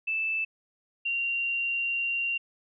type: tone pair in turn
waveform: sine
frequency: 2637 / 2764 Hz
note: E7 / F7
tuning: 0 / -19 cents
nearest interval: minor second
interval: 81 cents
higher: second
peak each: -26 dBFS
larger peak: neither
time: 0.07-0.45 / 1.05-2.38 s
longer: second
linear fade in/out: 10 ms
effects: none